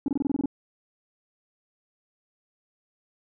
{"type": "tone bursts", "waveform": "sine", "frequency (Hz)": 278.4, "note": "C#4", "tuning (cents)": 8, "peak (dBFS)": -19, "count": 9, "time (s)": [0.06, 0.458], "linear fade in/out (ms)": 2, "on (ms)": 22, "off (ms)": 25, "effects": ["tanh soft clip ceiling -20 dBFS"]}